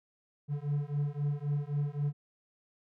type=beating tone pair; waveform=triangle; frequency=143.2 / 147 Hz; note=D3 / D3; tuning=-43 / +2 cents; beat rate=3.8 Hz; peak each=-31 dBFS; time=0.48-2.13 s; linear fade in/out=50 ms; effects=none